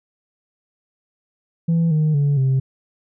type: tone with pitch steps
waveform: sine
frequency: 166.3 / 154.27 / 143.11 / 132.76 Hz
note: E3 / D#3 / D3 / C3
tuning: +16 / -14 / -44 / +26 cents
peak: -12 dBFS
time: 1.68-2.6 s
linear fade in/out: 10 ms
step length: 230 ms
effects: tanh soft clip ceiling -13 dBFS